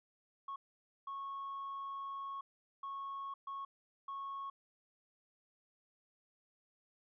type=tone bursts at uneven times; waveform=sine; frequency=1100 Hz; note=C#6; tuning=14 cents flat; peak=-39 dBFS; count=5; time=0.48-0.56 / 1.07-2.41 / 2.83-3.34 / 3.47-3.65 / 4.08-4.5 s; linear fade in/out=5 ms; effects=tanh soft clip ceiling -38 dBFS